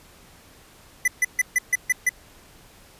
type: tone bursts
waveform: square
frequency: 1998 Hz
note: B6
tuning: 20 cents sharp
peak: -17 dBFS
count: 7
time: 1.05-2.093 s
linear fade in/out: 5 ms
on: 29 ms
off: 140 ms
effects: pink hiss -51 dBFS RMS until 2.99 s + resampled to 32000 Hz